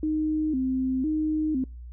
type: tone with vibrato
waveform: sine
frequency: 283.6 Hz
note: C#4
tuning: 40 cents sharp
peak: -23 dBFS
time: 0.03-1.64 s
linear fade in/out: 2 ms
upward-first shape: square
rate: 0.99 Hz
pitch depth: 150 cents each way
effects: noise-tail reverb RT60 0.3 s tail -26 dB re dry + added 60 Hz sine -38 dBFS peak until 1.92 s